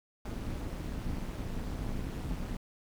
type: noise with amplitude modulation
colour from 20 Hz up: brown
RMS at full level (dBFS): -33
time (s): 0.25-2.57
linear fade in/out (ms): 5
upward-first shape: sine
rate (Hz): 209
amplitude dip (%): 80
effects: none